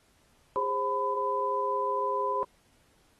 sine tone cluster, 407.2 / 529 / 1003 Hz, G#4 / C5 / B5, -34 / +19 / +26 cents, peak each -33 / -33 / -28 dBFS, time 0.56-2.43 s, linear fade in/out 0 ms, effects pink hiss -66 dBFS RMS until 3.19 s + AAC 32 kbps

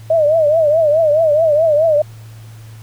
sine tone with vibrato, 622.3 Hz, D#5, in tune, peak -9 dBFS, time 0.1-2.02 s, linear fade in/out 5 ms, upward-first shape triangle, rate 4.7 Hz, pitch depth 140 cents each way, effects added 111 Hz sine -33 dBFS peak until 2.82 s + pink hiss -46 dBFS RMS until 2.82 s

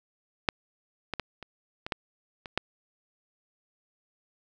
clicks, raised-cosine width 0.3 ms, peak -6 / -15 / -15 / -25 / -19 / -12 / -23 / -9 dBFS, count 8, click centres 0.488 / 1.137 / 1.197 / 1.427 / 1.865 / 1.922 / 2.458 / 2.576 s, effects none

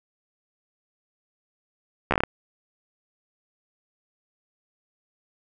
slowing click train, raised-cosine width 0.5 ms, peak -6 dBFS, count 7, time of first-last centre 2.11-2.236 s, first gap 13 ms, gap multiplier 1.19, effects none

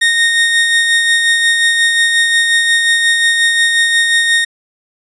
30% pulse tone with tremolo, 1851 Hz, A#6, 13 cents flat, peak -5 dBFS, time 0.01-4.45 s, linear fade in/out 10 ms, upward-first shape sine, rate 5.6 Hz, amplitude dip 35%, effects resampled to 22050 Hz

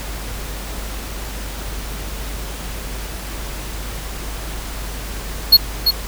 square tone with echo, 4329 Hz, C#8, 42 cents flat, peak -4 dBFS, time 5.52-5.57 s, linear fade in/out 10 ms, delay 340 ms, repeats 1, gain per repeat -7 dB, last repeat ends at 5.91 s, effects added 50 Hz sine -27 dBFS peak until 6.07 s + pink hiss -31 dBFS RMS until 6.07 s

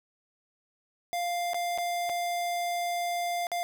square tone with dropouts, 698.5 Hz, F5, in tune, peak -29 dBFS, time 1.13-3.63 s, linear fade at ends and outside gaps 0 ms, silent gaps 1.534-1.544 / 1.777-1.784 / 2.093-2.097 / 3.469-3.517 s, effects none

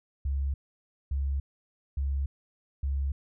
sine tone bursts, 68.9 Hz, C#2, 10 cents flat, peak -26 dBFS, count 4, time 0.25-3.12 s, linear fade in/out 5 ms, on 290 ms, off 570 ms, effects none

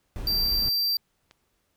brown noise, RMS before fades -32 dBFS, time 0.16-0.69 s, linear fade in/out 0 ms
square tone, 4699 Hz, D8, in tune, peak -23 dBFS, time 0.27-0.97 s, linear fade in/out 2 ms
click, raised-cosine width 0.2 ms, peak -32 dBFS, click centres 1.311 s
effects pink hiss -72 dBFS RMS until 1.76 s

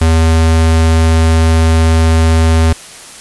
square tone, 81.1 Hz, E2, 28 cents flat, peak -7 dBFS, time 0.01-2.73 s, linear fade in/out 5 ms, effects white hiss -32 dBFS RMS until 3.2 s + resampled to 24000 Hz

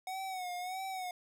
square tone with vibrato, 740 Hz, F#5, in tune, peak -38 dBFS, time 0.07-1.11 s, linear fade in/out 2 ms, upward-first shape sine, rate 1.6 Hz, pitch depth 67 cents each way, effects none

